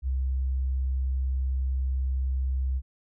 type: tone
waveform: sine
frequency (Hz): 65.41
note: C2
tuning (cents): 0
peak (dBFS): -24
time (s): 0.02-2.82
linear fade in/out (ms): 50
effects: none